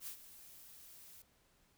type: noise with ADSR envelope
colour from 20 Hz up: blue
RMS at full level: -44 dBFS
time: 0-1.22 s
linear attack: 71 ms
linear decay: 89 ms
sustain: -13 dB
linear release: 3 ms
effects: pink hiss -72 dBFS RMS until 1.77 s